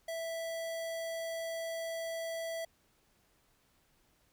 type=tone; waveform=square; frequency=659 Hz; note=E5; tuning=1 cent flat; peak=-37 dBFS; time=0.08-2.65 s; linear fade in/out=5 ms; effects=pink hiss -71 dBFS RMS until 4.32 s